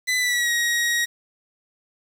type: tone with pitch glide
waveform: sawtooth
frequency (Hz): 2005 to 1892.5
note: B6 to A#6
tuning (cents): +26 to +26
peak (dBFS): -16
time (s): 0.07-1.06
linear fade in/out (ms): 20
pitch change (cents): -100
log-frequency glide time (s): 0.18-0.5
effects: low-pass 12000 Hz 12 dB/octave + 7-bit